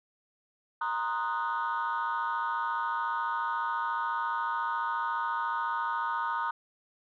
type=chord; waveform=sine; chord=C half-diminished seventh; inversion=third; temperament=equal; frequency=932.3 / 1046.5 / 1244.5 / 1480 Hz; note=Bb5 / C6 / Eb6 / Gb6; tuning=0 / 0 / 0 / 0 cents; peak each=-31 / -36 / -32 / -35 dBFS; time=0.81-6.51 s; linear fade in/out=5 ms; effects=tanh soft clip ceiling -23 dBFS